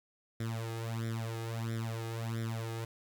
sawtooth tone with flanger, 113.8 Hz, A#2, 41 cents flat, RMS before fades -37 dBFS, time 0.4-2.85 s, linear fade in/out 5 ms, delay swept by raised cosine 0.54 to 2.44 ms, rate 1.5 Hz, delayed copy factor +0.9, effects 10-bit

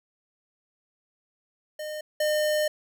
square tone pair in turn, 610 / 607.2 Hz, D#5 / D#5, -34 / -42 cents, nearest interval unison, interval 8 cents, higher first, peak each -33 / -23 dBFS, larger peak second, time 1.79-2.01 / 2.2-2.68 s, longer second, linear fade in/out 5 ms, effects none

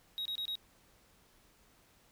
sine tone bursts, 3797 Hz, A#7, 31 cents sharp, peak -32 dBFS, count 4, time 0.18-0.554 s, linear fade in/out 0 ms, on 74 ms, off 26 ms, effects tanh soft clip ceiling -34 dBFS + pink hiss -66 dBFS RMS until 2.11 s

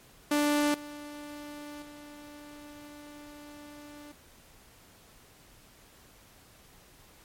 sawtooth tone with level steps, 293.9 Hz, D4, 1 cent sharp, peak -20 / -37 / -42 dBFS, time 0.31-4.12 s, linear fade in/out 5 ms, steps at 0.74 / 1.82 s, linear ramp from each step 2 ms, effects pink hiss -57 dBFS RMS until 7.24 s + MP3 64 kbps

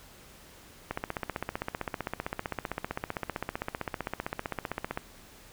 click train, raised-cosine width 0.5 ms, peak -16 dBFS, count 64, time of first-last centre 0.91-4.975 s, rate 15.5 Hz, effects pink hiss -53 dBFS RMS until 5.52 s

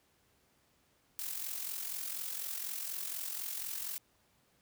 blue noise with amplitude modulation, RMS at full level -37 dBFS, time 1.19-3.98 s, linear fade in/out 0 ms, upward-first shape sine, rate 44.1 Hz, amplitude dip 60%, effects pink hiss -71 dBFS RMS until 4.61 s + high-pass 60 Hz 12 dB/octave

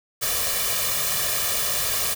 white noise with comb filter, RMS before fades -24 dBFS, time 0.21-2.15 s, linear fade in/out 20 ms, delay 1.7 ms, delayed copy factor +0.75, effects none

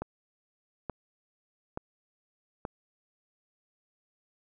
click train, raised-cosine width 1 ms, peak -20 dBFS, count 4, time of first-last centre 0.02-2.652 s, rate 1.14 Hz, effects none

